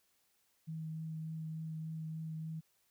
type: tone with vibrato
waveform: sine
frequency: 159.2 Hz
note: D#3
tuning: 40 cents sharp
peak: -39 dBFS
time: 0.67-2.61 s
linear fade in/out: 20 ms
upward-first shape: triangle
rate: 3.4 Hz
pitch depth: 13 cents each way
effects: white hiss -75 dBFS RMS until 2.9 s